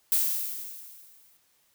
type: noise with exponential decay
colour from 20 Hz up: violet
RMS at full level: -22 dBFS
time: 0.12-1.37 s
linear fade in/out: 1 ms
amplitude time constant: 270 ms
effects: white hiss -67 dBFS RMS until 1.74 s